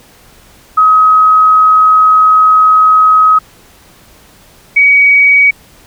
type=tone pair in turn; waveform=sine; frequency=1269 / 2261 Hz; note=D#6 / C#7; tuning=+34 / +34 cents; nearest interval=minor seventh; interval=1000 cents; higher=second; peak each=-3 dBFS; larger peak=neither; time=0.77-3.39 / 4.76-5.51 s; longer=first; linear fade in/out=10 ms; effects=pink hiss -42 dBFS RMS until 5.86 s